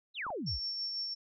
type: exponential sweep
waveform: sine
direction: down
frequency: 4186 to 42.27 Hz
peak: -35 dBFS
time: 0.14-0.6 s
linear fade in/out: 50 ms
type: clicks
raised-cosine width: 1 ms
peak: -33 dBFS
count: 2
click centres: 0.266 / 0.304 s
type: tone with tremolo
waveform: sine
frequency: 5450 Hz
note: F8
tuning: 43 cents flat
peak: -33 dBFS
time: 0.46-1.15 s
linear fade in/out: 20 ms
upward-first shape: sine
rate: 6 Hz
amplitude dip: 30%
effects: none